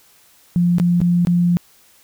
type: tone with dropouts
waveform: sine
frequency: 174.61 Hz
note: F3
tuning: in tune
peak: -12 dBFS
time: 0.56-1.57 s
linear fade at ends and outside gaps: 0 ms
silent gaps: 0.784-0.799 / 1.004-1.015 / 1.25-1.271 s
effects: white hiss -52 dBFS RMS until 2.03 s